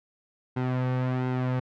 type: tone with flanger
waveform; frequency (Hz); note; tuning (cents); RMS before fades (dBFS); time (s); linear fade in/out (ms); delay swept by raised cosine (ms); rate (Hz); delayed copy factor
sawtooth; 127.4; C3; -46; -27; 0.56-1.6; 10; 1.7 to 3; 1.4; -0.55
effects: low-pass 2000 Hz 12 dB/octave